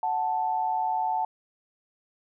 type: tone pair together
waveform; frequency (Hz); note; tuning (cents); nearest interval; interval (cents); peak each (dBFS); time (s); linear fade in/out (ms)
sine; 740 / 880; F#5 / A5; 0 / 0; minor third; 300; -28 / -26; 0.03-1.25; 2
effects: none